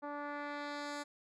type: tone with low-pass filter sweep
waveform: 10% pulse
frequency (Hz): 290.5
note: D4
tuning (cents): -19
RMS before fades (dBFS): -42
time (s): 0.02-1.04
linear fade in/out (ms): 20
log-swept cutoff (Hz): 980 to 8400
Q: 1.1
effects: none